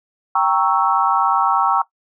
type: chord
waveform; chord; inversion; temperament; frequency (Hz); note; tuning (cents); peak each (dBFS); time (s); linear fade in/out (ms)
sine; G diminished seventh; none; equal; 784 / 932.3 / 1108.7 / 1318.5; G5 / Bb5 / Db6 / Fb6; 0 / 0 / 0 / 0; -19; 0.35-1.82; 5
effects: noise-tail reverb RT60 0.1 s tail -17 dB re dry